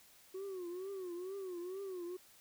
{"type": "tone with vibrato", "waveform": "sine", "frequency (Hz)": 370, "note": "F#4", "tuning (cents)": 0, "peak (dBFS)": -38, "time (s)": [0.34, 2.17], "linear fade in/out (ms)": 10, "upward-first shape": "triangle", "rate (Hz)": 2.2, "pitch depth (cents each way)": 140, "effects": ["tanh soft clip ceiling -40 dBFS", "white hiss -63 dBFS RMS until 2.4 s"]}